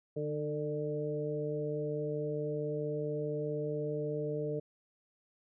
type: harmonic tone with a mistuned harmonic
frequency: 149.3 Hz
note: D3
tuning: 29 cents sharp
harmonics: 1 / 2 / 3 / 4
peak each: -38 / -42 / -35 / -41 dBFS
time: 0.16-4.6 s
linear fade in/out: 10 ms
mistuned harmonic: 2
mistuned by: +26 cents
effects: none